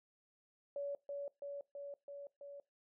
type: tone with echo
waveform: sine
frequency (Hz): 567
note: C#5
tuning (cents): +39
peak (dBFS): -38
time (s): 0.76-0.95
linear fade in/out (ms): 2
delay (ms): 330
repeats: 5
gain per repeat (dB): -2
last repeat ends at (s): 2.6
effects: noise-tail reverb RT60 0.2 s tail -21 dB re dry